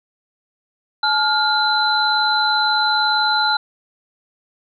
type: tone cluster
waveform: sine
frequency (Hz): 856 / 1410 / 4031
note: A5 / F6 / B7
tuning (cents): -48 / +16 / +35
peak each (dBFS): -19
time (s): 1.03-3.57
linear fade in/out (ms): 5
effects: none